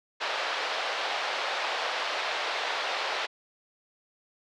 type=band-pass noise; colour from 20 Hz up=pink; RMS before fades=-31 dBFS; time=0.2-3.27 s; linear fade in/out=20 ms; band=550 to 4400 Hz; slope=24 dB/octave; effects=none